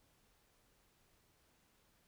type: silence
effects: pink hiss -73 dBFS RMS until 2.07 s